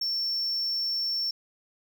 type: tone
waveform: triangle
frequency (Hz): 5430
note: F8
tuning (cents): -50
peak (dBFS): -25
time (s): 0.01-1.31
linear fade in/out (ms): 5
effects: none